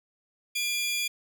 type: tone pair together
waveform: sawtooth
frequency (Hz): 2400 / 3378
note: D7 / G#7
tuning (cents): +37 / +29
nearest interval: tritone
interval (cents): 592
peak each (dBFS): -25 / -29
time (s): 0.55-1.08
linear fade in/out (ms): 10
effects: none